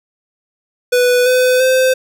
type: tone with pitch steps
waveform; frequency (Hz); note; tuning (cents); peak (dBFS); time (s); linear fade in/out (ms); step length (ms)
square; 493.9 / 505.4 / 517.3; B4 / B4 / C5; 0 / +40 / -20; -10; 0.92-1.94; 10; 340
effects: none